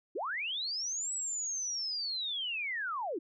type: linear two-way sweep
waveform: sine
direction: up then down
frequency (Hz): 281.3 to 7902 to 281.3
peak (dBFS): -33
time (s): 0.15-3.19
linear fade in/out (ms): 10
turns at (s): 1.13
effects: none